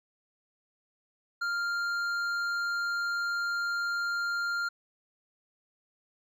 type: tone with hard clipping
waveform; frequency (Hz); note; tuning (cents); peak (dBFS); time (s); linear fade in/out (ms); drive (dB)
triangle; 1396.9; F6; 0; -30; 1.41-4.69; 10; 11
effects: none